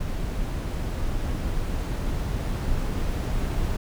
brown noise with level ramp, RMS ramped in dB -28 to -25 dBFS, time 0-3.77 s, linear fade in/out 10 ms, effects none

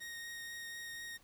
sawtooth tone with vibrato, 1864.7 Hz, A#6, in tune, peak -40 dBFS, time 0-1.18 s, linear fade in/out 20 ms, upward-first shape triangle, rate 4.1 Hz, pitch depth 11 cents each way, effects pink hiss -66 dBFS RMS until 1.23 s

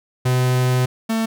45% pulse tone pair in turn, 126.8 / 223.9 Hz, B2 / A3, +46 / +30 cents, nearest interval minor seventh, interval 984 cents, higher second, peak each -15 / -18 dBFS, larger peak first, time 0.25-0.86 / 1.09-1.26 s, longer first, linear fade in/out 10 ms, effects none

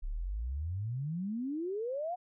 sine exponential sweep, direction up, 32.06 to 740 Hz, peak -33 dBFS, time 0.02-2.16 s, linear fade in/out 20 ms, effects none

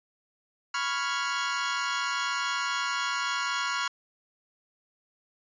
sawtooth chord, C# dominant seventh, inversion third, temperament equal, 987.8 / 1108.7 / 1396.9 / 1661.2 Hz, B5 / C#6 / E#6 / G#6, 0 / 0 / 0 / 0 cents, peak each -31 / -29 / -27 / -33 dBFS, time 0.74-3.88 s, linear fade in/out 5 ms, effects resampled to 16000 Hz

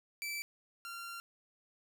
sawtooth tone pair in turn, 2322 / 1380.7 Hz, D7 / F6, -20 / -20 cents, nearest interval major sixth, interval 900 cents, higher first, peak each -34 / -39 dBFS, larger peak first, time 0.22-0.42 / 0.85-1.2 s, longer second, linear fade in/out 0 ms, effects none

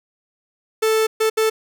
45% pulse tone bursts at uneven times, 440 Hz, A4, in tune, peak -15 dBFS, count 3, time 0.82-1.07 / 1.2-1.3 / 1.37-1.5 s, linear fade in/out 10 ms, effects none

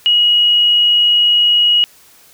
sine tone, 2900 Hz, F#7, 35 cents flat, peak -8 dBFS, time 0.06-1.84 s, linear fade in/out 0 ms, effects white hiss -46 dBFS RMS until 2.33 s

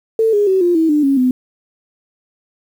sine tone with pitch steps, 446.6 / 411.9 / 379.9 / 350.4 / 323.2 / 298.1 / 274.9 / 253.6 Hz, A4 / G#4 / F#4 / F4 / E4 / D4 / C#4 / B3, +26 / -14 / +46 / +6 / -34 / +26 / -14 / +46 cents, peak -10 dBFS, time 0.19-1.31 s, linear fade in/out 2 ms, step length 140 ms, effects 7-bit

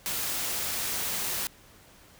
white noise, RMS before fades -31 dBFS, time 0.06-1.47 s, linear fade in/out 0 ms, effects pink hiss -55 dBFS RMS until 2.19 s

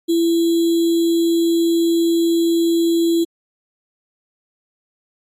sine tone with sample-and-hold, 335 Hz, E4, 28 cents sharp, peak -13 dBFS, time 0.08-3.25 s, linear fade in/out 20 ms, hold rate 3675 Hz, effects AAC 64 kbps

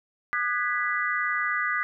sine chord, G# minor seventh, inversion second, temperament equal with one note detuned, 1218.2 / 1480 / 1661.2 / 1975.5 Hz, D#6 / F#6 / G#6 / B6, -37 / 0 / 0 / 0 cents, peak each -29 / -31 / -31 / -28 dBFS, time 0.33-1.83 s, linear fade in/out 0 ms, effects none

